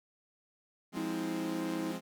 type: chord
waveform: sawtooth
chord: F minor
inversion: none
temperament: equal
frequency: 174.61 / 207.7 / 261.6 Hz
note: F3 / Ab3 / C4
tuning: 0 / 0 / 0 cents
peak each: -37 dBFS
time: 0.92-2.01 s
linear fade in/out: 50 ms
type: tone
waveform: triangle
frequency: 320.3 Hz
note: E4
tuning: 50 cents flat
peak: -33 dBFS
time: 0.97-1.92 s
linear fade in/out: 0 ms
effects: none